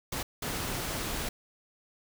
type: noise bursts at uneven times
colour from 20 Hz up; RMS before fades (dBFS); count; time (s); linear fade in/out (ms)
pink; -34; 2; 0.12-0.23 / 0.42-1.29; 5
effects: none